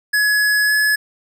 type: tone with pitch glide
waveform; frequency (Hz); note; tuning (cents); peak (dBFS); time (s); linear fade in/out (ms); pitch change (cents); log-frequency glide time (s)
square; 1690 to 1703.7; G#6 to G#6; +30 to +44; -14; 0.13-0.96; 10; +14; 0.66-0.72
effects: none